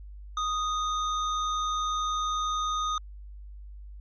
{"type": "tone with sample-and-hold", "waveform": "sine", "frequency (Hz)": 1244.5, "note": "D#6", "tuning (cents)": 0, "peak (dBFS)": -26, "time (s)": [0.37, 2.98], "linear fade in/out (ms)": 2, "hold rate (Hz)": 4900, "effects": ["added 50 Hz sine -41 dBFS peak until 4 s", "resampled to 16000 Hz"]}